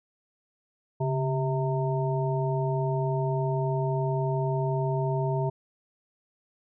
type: harmonic tone with a mistuned harmonic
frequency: 130.81 Hz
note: C3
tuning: in tune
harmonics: 1 / 3 / 5 / 7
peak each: -26 / -31 / -33 / -34 dBFS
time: 1-5.5 s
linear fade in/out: 10 ms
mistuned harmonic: 1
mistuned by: +100 cents
effects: none